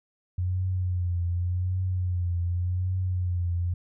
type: tone with vibrato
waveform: sine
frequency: 89.8 Hz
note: F2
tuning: 49 cents sharp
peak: -24 dBFS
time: 0.38-3.74 s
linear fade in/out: 5 ms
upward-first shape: triangle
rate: 0.87 Hz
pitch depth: 65 cents each way
effects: none